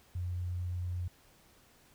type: tone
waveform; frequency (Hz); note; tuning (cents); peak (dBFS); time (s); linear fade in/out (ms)
sine; 89.1; F2; +35; -33; 0.15-1.08; 5
effects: pink hiss -63 dBFS RMS until 1.94 s